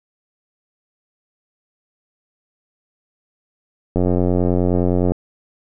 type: click train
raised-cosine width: 2 ms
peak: -5 dBFS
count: 105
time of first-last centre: 3.96-5.119 s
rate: 89.7 Hz
effects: none